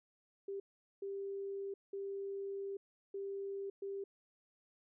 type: tone bursts at uneven times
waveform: sine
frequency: 394.8 Hz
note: G4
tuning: 12 cents sharp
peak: -39 dBFS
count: 5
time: 0.48-0.6 / 1.02-1.74 / 1.93-2.77 / 3.14-3.7 / 3.82-4.04 s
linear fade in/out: 5 ms
effects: none